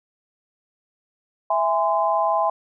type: chord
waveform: sine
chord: E augmented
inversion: none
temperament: just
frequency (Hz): 659.3 / 824.1 / 1030.1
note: E5 / G#5 / B#5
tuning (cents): 0 / -14 / -27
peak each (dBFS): -22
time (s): 1.5-2.5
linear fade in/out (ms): 5
effects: none